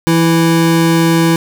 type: tone pair together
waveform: square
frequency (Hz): 166 / 329.3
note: E3 / E4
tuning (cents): +12 / -2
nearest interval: octave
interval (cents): 1186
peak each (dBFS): -12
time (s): 0.07-1.36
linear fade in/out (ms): 0
effects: none